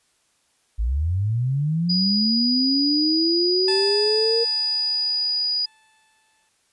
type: linear sweep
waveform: sine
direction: up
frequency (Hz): 50.3 to 466.2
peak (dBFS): -19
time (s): 0.78-4.45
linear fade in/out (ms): 20
type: tone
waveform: sine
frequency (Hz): 4913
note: D#8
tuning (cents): -23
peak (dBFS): -20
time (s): 1.89-5.66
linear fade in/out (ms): 10
type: tone with exponential decay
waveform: 15% pulse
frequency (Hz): 875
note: A5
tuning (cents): -10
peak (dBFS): -20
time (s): 3.68-6.49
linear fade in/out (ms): 2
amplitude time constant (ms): 610
effects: white hiss -65 dBFS RMS until 6.72 s + resampled to 24000 Hz